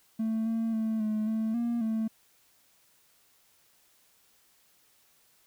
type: tone with pitch steps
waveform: triangle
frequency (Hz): 222.1 / 226.1 / 221.2 / 215.1 / 220.9 / 235.9 / 221.7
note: A3 / A3 / A3 / A3 / A3 / A#3 / A3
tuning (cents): +16 / +47 / +9 / -39 / +7 / +21 / +13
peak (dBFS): -24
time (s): 0.19-2.08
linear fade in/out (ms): 10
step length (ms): 270
effects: tanh soft clip ceiling -21 dBFS + white hiss -65 dBFS RMS until 5.46 s